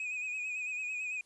triangle tone with vibrato, 2502 Hz, D#7, 9 cents sharp, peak -33 dBFS, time 0-1.21 s, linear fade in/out 2 ms, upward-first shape sine, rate 9 Hz, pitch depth 46 cents each way, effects white hiss -68 dBFS RMS until 1.25 s + resampled to 24000 Hz

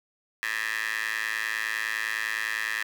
15% pulse tone with high-pass filter, 109.9 Hz, A2, 2 cents flat, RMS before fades -30 dBFS, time 0.43-2.83 s, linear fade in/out 0 ms, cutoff 1800 Hz, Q 4.6, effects none

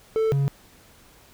triangle tone pair in turn, 442.3 / 139.32 Hz, A4 / C#3, +9 / +9 cents, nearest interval octave + minor sixth, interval 2000 cents, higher first, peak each -17 dBFS, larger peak neither, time 0.16-0.32 / 0.32-0.48 s, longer neither, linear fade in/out 0 ms, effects pink hiss -53 dBFS RMS until 1.33 s

